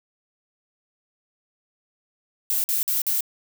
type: noise bursts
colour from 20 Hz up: violet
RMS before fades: -23 dBFS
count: 4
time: 2.5-3.207 s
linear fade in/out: 0 ms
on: 140 ms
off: 49 ms
effects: none